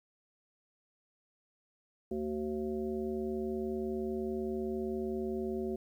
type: harmonic tone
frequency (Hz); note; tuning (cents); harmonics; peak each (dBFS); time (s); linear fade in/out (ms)
75.4; D2; +46; 1 / 3 / 5 / 7 / 9; -47 / -37 / -35 / -46 / -47; 2.11-5.76; 5
effects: 11-bit